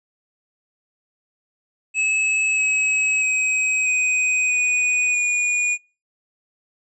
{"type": "tone with pitch steps", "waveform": "square", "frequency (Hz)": [2588, 2560, 2532, 2504, 2477, 2450], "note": ["E7", "D#7", "D#7", "D#7", "D#7", "D#7"], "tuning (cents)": [-32, 49, 30, 10, -8, -27], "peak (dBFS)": -18, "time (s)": [1.94, 5.78], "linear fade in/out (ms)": 50, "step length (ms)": 640, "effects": ["noise-tail reverb RT60 0.3 s tail -23 dB re dry", "resampled to 22050 Hz"]}